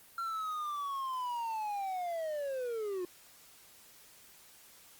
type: linear sweep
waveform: triangle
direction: down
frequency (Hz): 1371 to 350.5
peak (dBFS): -32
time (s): 0.18-3.05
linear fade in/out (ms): 2
effects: white hiss -58 dBFS RMS until 4.99 s + Opus 32 kbps